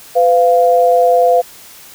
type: tone pair together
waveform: sine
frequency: 504 / 694.4 Hz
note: B4 / F5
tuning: +35 / -10 cents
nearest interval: tritone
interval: 555 cents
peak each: -10 dBFS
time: 0.15-1.42 s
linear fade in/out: 20 ms
effects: white hiss -38 dBFS RMS until 1.94 s